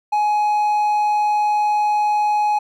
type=tone; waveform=triangle; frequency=839 Hz; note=G#5; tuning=17 cents sharp; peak=-13 dBFS; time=0.12-2.59 s; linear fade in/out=10 ms; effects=none